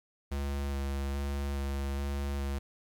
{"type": "tone with vibrato", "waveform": "square", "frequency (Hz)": 69.7, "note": "C#2", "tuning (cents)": 10, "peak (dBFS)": -32, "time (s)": [0.31, 2.59], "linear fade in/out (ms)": 10, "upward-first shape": "square", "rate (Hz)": 1.2, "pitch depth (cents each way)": 12, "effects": ["11-bit"]}